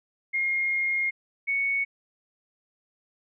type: tone pair in turn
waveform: sine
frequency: 2137 / 2220 Hz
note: C7 / C#7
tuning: +36 / +2 cents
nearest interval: minor second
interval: 66 cents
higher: second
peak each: -23 dBFS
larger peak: neither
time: 0.33-1.11 / 1.47-1.85 s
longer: first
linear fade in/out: 20 ms
effects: none